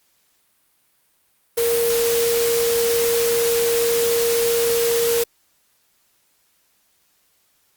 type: tone in noise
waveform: sine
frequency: 467.4 Hz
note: A#4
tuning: 5 cents sharp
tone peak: -17 dBFS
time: 1.57-5.24 s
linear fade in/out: 10 ms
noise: white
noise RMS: -24 dBFS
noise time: 1.57-5.24 s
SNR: +4 dB
effects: white hiss -63 dBFS RMS until 7.76 s + Opus 48 kbps